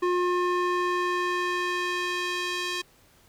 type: tone with band-pass filter sweep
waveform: square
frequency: 357.2 Hz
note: F4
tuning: 39 cents sharp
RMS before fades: -27 dBFS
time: 0.02-2.82 s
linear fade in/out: 10 ms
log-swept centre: 770 to 3500 Hz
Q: 0.95
effects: pink hiss -59 dBFS RMS until 3.28 s